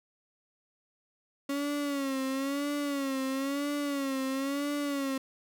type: tone with vibrato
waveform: 35% pulse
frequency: 277.2 Hz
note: C#4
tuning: in tune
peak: -28 dBFS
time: 1.49-5.18 s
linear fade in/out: 5 ms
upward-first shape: sine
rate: 1 Hz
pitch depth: 79 cents each way
effects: none